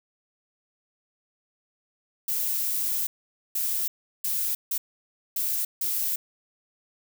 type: noise bursts at uneven times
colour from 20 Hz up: violet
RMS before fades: -27 dBFS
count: 6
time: 2.28-3.07 / 3.55-3.88 / 4.24-4.55 / 4.71-4.78 / 5.36-5.65 / 5.81-6.16 s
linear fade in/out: 5 ms
effects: none